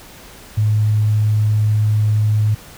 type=tone; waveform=sine; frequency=106.7 Hz; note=G#2; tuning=47 cents sharp; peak=-12 dBFS; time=0.57-2.55 s; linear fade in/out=10 ms; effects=pink hiss -40 dBFS RMS until 2.77 s